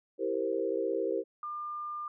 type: chord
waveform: sine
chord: C dominant seventh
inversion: first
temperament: equal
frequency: 329.6 / 392 / 466.2 / 523.3 Hz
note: E4 / G4 / Bb4 / C5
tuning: 0 / 0 / 0 / 0 cents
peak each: -36 / -33 / -33 / -35 dBFS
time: 0.18-1.24 s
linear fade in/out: 50 ms
type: tone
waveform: sine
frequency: 1200 Hz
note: D6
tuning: 37 cents sharp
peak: -35 dBFS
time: 1.43-2.08 s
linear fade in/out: 2 ms
effects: none